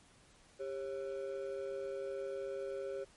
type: ring-modulated tone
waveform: triangle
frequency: 471.1 Hz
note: A#4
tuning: 18 cents sharp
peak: -33 dBFS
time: 0.59-3.05 s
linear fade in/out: 20 ms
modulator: 72.8 Hz
effects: pink hiss -64 dBFS RMS until 3.16 s + MP3 48 kbps